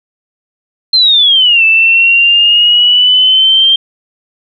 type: exponential two-way sweep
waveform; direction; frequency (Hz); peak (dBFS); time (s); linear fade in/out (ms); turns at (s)
sine; down then up; 4186 to 2637 to 3175; -4; 0.93-3.76; 5; 1.64
effects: none